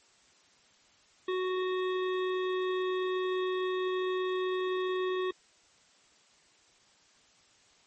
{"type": "harmonic tone", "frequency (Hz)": 370, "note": "F#4", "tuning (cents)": 0, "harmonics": [1, 3, 5, 7, 9, 10], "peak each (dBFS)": [-29, -38, -42, -48, -48, -47], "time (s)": [1.28, 5.31], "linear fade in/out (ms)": 5, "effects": ["white hiss -63 dBFS RMS until 7.86 s", "MP3 32 kbps"]}